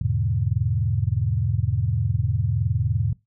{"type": "chord", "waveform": "sine", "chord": "E dominant seventh", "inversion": "none", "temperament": "equal", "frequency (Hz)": [82.41, 103.83, 123.47, 146.83], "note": ["E2", "G#2", "B2", "D3"], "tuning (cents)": [0, 0, 0, 0], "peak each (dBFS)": [-27, -23, -25, -29], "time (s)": [0.01, 3.13], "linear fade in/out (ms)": 5, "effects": ["noise-tail reverb RT60 0.2 s tail -21 dB re dry"]}